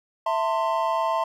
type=chord; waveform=triangle; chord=A minor; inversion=second; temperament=equal with one note detuned; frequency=659.3 / 899 / 1046.5 Hz; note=E5 / A5 / C6; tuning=0 / +37 / 0 cents; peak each=-24 dBFS; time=0.26-1.24 s; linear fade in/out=5 ms; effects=none